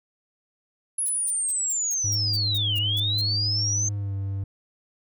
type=linear two-way sweep; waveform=sine; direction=down then up; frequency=10580 to 2794 to 6340 Hz; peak=-23 dBFS; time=0.98-3.89 s; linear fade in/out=5 ms; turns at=2.78 s
type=noise bursts; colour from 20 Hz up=violet; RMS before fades=-37 dBFS; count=11; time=1.06-3.212 s; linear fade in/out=2 ms; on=32 ms; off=180 ms
type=tone with pitch glide; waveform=triangle; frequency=103.3 to 98.01 Hz; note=G#2 to G2; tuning=-9 to 0 cents; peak=-24 dBFS; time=2.04-4.44 s; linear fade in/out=5 ms; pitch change=-91 cents; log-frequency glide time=3.87-4.14 s
effects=none